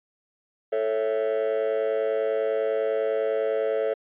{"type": "chord", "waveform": "triangle", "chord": "A major", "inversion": "none", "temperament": "just", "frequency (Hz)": [440, 550, 660], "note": ["A4", "C#5", "E5"], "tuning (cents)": [0, -14, 2], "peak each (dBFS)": [-22, -23, -26], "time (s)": [0.72, 3.94], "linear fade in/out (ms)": 10, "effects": ["tanh soft clip ceiling -17 dBFS", "resampled to 8000 Hz"]}